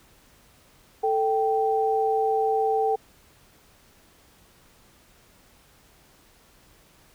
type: tone pair together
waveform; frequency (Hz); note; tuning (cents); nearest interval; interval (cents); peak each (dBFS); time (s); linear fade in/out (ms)
sine; 441.6 / 780.2; A4 / G5; +6 / -8; minor seventh; 986; -23; 1.03-2.96; 10
effects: pink hiss -57 dBFS RMS until 7.14 s